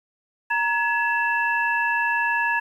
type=tone cluster; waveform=sine; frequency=935 / 1694 / 2664 Hz; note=A#5 / G#6 / E7; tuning=+5 / +34 / +18 cents; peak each=-24 / -22 / -28 dBFS; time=0.5-2.6 s; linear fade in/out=10 ms; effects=9-bit